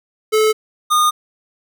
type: tone pair in turn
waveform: square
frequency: 433.4 / 1223.7 Hz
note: A4 / D#6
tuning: -26 / -29 cents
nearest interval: octave + tritone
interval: 1797 cents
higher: second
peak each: -12 dBFS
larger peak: neither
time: 0.32-0.53 / 0.9-1.11 s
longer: neither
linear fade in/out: 20 ms
effects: none